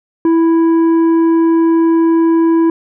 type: tone with tanh clipping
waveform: triangle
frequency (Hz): 329.6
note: E4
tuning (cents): 0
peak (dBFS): -9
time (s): 0.25-2.7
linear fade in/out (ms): 2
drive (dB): 11
effects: none